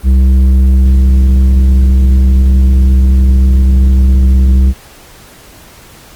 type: tone with tanh clipping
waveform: sine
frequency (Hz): 65.41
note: C2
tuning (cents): 0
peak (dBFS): -5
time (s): 0.03-4.74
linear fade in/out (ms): 50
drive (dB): 8
effects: pink hiss -37 dBFS RMS until 6.15 s + Opus 32 kbps